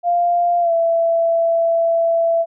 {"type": "tone with pitch glide", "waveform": "sine", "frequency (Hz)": [697, 667.4], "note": ["F5", "E5"], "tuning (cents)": [-4, 21], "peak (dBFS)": -13, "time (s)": [0.03, 2.46], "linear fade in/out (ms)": 50, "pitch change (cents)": -75, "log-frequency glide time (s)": [0.6, 0.72], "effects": []}